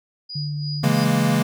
sine tone with tremolo, 4905 Hz, D#8, 26 cents flat, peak -29 dBFS, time 0.29-1.05 s, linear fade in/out 10 ms, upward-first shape sine, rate 2.9 Hz, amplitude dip 80%
sine tone, 147.4 Hz, D3, 7 cents sharp, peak -24 dBFS, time 0.35-0.89 s, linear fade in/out 10 ms
square chord, A# half-diminished seventh, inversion first, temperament equal, 138.59 / 164.81 / 207.7 / 233.1 Hz, C#3 / E3 / G#3 / A#3, 0 / 0 / 0 / 0 cents, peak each -23 dBFS, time 0.83-1.43 s, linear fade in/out 10 ms
effects none

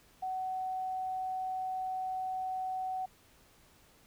sine tone, 750 Hz, F#5, 23 cents sharp, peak -33 dBFS, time 0.22-3.06 s, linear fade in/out 10 ms, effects pink hiss -63 dBFS RMS until 4.06 s

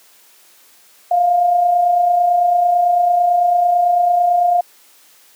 sine tone pair together, 677 / 706 Hz, E5 / F5, +46 / +19 cents, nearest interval minor second, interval 73 cents, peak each -22 / -11 dBFS, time 1.11-4.61 s, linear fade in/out 5 ms, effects white hiss -49 dBFS RMS until 5.35 s + high-pass 300 Hz 12 dB/octave

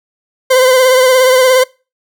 40% pulse tone with vibrato, 514 Hz, C5, 31 cents flat, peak -5 dBFS, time 0.5-1.64 s, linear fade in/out 10 ms, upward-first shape triangle, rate 17 Hz, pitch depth 47 cents each way, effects noise-tail reverb RT60 0.3 s tail -24 dB re dry

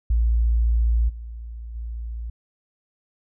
sine tone with level steps, 57.3 Hz, A#1, 29 cents flat, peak -16 / -32 / -28 dBFS, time 0.1-2.3 s, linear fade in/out 5 ms, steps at 1.08 / 1.74 s, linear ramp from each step 20 ms, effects none

